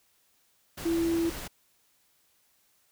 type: tone in noise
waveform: sine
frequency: 333.3 Hz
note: E4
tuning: 19 cents sharp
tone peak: -24 dBFS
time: 0.85-1.3 s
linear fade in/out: 10 ms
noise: pink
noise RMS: -39 dBFS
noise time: 0.77-1.48 s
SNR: +12 dB
effects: white hiss -68 dBFS RMS until 2.91 s